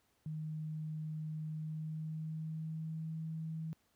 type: tone with pitch glide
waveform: sine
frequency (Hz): 155.56 to 160.03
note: D#3 to D#3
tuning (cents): 0 to +49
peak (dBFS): -38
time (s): 0.26-3.73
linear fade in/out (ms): 0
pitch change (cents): +49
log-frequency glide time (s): 1.48-3.14
effects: pink hiss -75 dBFS RMS until 3.95 s + high-pass 60 Hz 12 dB/octave